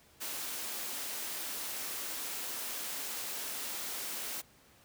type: high-pass noise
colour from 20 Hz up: white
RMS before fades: -39 dBFS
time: 0.2-4.42 s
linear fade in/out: 20 ms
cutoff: 220 Hz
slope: 24 dB/octave
effects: pink hiss -62 dBFS RMS until 4.84 s + high-pass 60 Hz 12 dB/octave